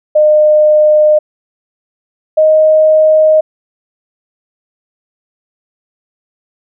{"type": "tone pair in turn", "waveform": "sine", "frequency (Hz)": [608, 623.3], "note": ["D#5", "D#5"], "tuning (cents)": [-40, 3], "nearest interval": "unison", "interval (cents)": 43, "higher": "second", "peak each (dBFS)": -4, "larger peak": "neither", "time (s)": [[0.15, 1.19], [2.37, 3.41]], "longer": "neither", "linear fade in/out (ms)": 10, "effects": []}